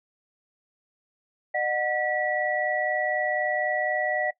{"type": "tone cluster", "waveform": "sine", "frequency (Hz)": [609, 733, 1945], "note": ["D#5", "F#5", "B6"], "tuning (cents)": [-37, -16, -27], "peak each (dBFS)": -28, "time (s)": [1.54, 4.31], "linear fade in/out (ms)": 10, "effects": ["noise-tail reverb RT60 0.1 s tail -19 dB re dry"]}